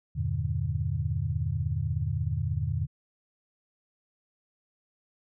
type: chord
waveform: sine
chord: E half-diminished seventh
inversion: none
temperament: just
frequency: 82.41 / 98.89 / 118.67 / 148.33 Hz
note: E2 / G2 / Bb2 / D3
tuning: 0 / +16 / +31 / +18 cents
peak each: -32 dBFS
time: 0.15-2.87 s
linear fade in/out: 20 ms
effects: none